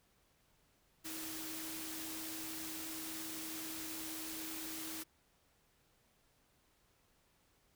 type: tone in noise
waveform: sine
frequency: 318.9 Hz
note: D#4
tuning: 43 cents sharp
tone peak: -48 dBFS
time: 1.04-5.04 s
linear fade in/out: 20 ms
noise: white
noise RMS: -45 dBFS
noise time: 1.04-5.04 s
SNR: -6 dB
effects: pink hiss -73 dBFS RMS until 7.75 s